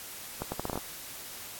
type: accelerating click train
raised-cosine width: 1 ms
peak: -18 dBFS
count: 8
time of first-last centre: 0.42-0.776 s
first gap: 100 ms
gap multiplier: 0.76
effects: white hiss -43 dBFS RMS until 1.59 s + AAC 64 kbps